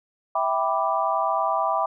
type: chord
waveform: sine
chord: E minor seventh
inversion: none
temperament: equal with one note detuned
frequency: 654.7 / 784 / 987.8 / 1174.7 Hz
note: E5 / G5 / B5 / D6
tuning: -12 / 0 / 0 / 0 cents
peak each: -26 dBFS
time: 0.35-1.86 s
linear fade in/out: 5 ms
effects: none